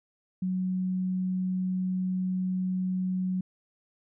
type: tone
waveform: sine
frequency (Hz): 185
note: F#3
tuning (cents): 0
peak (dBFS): -26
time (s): 0.42-3.41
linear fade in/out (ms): 5
effects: none